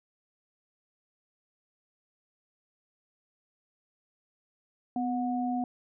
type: tone pair together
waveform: sine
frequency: 250.6 / 728.7 Hz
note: B3 / F#5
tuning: +25 / -27 cents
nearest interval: octave + tritone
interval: 1848 cents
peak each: -29 / -32 dBFS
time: 4.96-5.64 s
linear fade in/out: 2 ms
effects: none